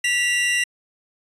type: tone pair together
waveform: 45% pulse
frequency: 1955 / 2779 Hz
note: B6 / F7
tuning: -18 / -9 cents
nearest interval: tritone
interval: 609 cents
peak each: -21 dBFS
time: 0.04-0.64 s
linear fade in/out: 5 ms
effects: resampled to 24000 Hz